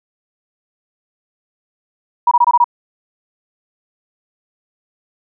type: tone bursts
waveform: sine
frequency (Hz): 961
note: B5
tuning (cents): -48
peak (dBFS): -7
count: 6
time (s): 2.27-2.643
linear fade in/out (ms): 5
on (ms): 43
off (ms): 23
effects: none